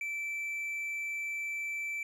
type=tone; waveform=triangle; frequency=2327 Hz; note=D7; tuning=17 cents flat; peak=-32 dBFS; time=0.01-2.03 s; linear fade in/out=2 ms; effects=none